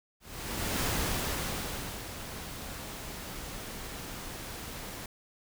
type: noise with ADSR envelope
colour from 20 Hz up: pink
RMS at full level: -30 dBFS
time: 0.2-5.06 s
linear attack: 630 ms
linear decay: 1200 ms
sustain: -11 dB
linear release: 4 ms
effects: none